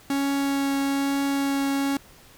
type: tone with vibrato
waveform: 45% pulse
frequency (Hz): 277.2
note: C#4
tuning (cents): 0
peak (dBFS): -22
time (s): 0.1-1.97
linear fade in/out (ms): 2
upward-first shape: triangle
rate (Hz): 1.1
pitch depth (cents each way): 8
effects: pink hiss -51 dBFS RMS until 2.37 s